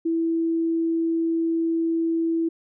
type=tone; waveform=sine; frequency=329.6 Hz; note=E4; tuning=in tune; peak=-20 dBFS; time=0.05-2.49 s; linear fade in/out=10 ms; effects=none